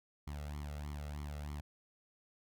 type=tone with flanger; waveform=sawtooth; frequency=73.42 Hz; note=D2; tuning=in tune; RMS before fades=-43 dBFS; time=0.27-1.61 s; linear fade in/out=5 ms; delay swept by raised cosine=0.92 to 1.53 ms; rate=3.2 Hz; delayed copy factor=+0.85; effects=none